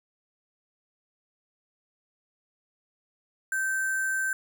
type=tone with sample-and-hold; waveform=sine; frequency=1553 Hz; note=G6; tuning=17 cents flat; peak=-25 dBFS; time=3.52-4.33 s; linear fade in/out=2 ms; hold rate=8820 Hz; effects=none